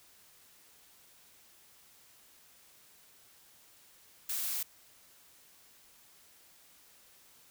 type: noise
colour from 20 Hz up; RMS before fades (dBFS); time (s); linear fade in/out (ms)
blue; -35; 4.29-4.63; 5
effects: white hiss -61 dBFS RMS until 7.5 s